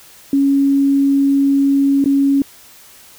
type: tone with dropouts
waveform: sine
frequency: 277.2 Hz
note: C#4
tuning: in tune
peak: -10 dBFS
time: 0.33-2.42 s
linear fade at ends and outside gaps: 2 ms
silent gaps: 2.042-2.058 s
effects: white hiss -43 dBFS RMS until 3.18 s